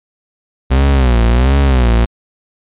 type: tone with vibrato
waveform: 40% pulse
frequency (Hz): 63.1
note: B1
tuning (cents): +38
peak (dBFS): -7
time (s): 0.7-2.06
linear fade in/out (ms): 20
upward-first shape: sine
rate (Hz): 1.4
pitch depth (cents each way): 170
effects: resampled to 8000 Hz